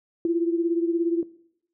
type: beating tone pair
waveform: sine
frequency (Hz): 335.3 / 352.3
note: E4 / F4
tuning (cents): +30 / +15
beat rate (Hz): 17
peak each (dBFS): -21 / -27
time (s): 0.25-1.23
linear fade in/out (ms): 2
effects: noise-tail reverb RT60 0.7 s tail -19 dB re dry